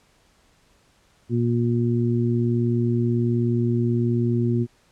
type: harmonic tone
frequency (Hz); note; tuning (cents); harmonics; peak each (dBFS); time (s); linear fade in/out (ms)
118.7; A#2; +32; 1 / 2 / 3; -21 / -23 / -26; 1.29-4.67; 50
effects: pink hiss -60 dBFS RMS until 4.91 s + low-pass 9000 Hz 12 dB/octave